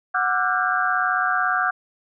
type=tone cluster; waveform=sine; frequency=737 / 1178 / 1361 / 1459 / 1595 Hz; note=F#5 / D6 / F6 / F#6 / G6; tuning=-7 / +5 / -45 / -25 / +30 cents; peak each=-25 dBFS; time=0.14-1.71 s; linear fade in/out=10 ms; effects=none